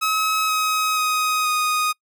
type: tone with pitch steps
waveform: sawtooth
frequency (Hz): 1281 / 1267.8 / 1254.6 / 1241.7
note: E6 / D#6 / D#6 / D#6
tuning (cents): -50 / +32 / +14 / -4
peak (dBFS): -15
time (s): 0.01-1.93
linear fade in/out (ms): 20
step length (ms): 480
effects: noise-tail reverb RT60 0.1 s tail -26 dB re dry